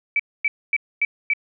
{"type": "tone bursts", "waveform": "sine", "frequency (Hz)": 2305, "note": "D7", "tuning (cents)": -33, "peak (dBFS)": -16, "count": 5, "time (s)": [0.16, 1.335], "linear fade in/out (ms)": 2, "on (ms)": 35, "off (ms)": 250, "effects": []}